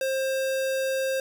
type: tone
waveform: square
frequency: 531 Hz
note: C5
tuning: 25 cents sharp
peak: -25 dBFS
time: 0.01-1.2 s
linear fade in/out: 2 ms
effects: 10-bit